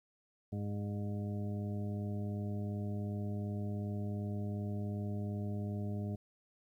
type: harmonic tone with a mistuned harmonic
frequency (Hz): 102.7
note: G#2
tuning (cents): -19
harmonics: 1 / 2 / 3 / 4 / 6 / 7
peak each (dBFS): -37 / -40 / -49 / -49 / -51 / -56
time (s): 0.52-6.16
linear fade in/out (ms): 10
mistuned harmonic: 6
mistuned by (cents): -23
effects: 12-bit